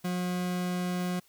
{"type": "tone", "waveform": "40% pulse", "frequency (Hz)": 179.8, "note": "F#3", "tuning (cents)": -49, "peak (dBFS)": -28, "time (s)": [0.04, 1.2], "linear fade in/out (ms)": 10, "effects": ["white hiss -63 dBFS RMS until 1.28 s"]}